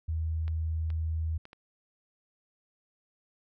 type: tone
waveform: sine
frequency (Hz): 80.2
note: E2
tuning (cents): -47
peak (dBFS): -28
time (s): 0.08-1.38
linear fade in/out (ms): 10
type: clicks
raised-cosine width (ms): 0.3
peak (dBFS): -31 / -33 / -31 / -32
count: 4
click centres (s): 0.48 / 0.903 / 1.454 / 1.531
effects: none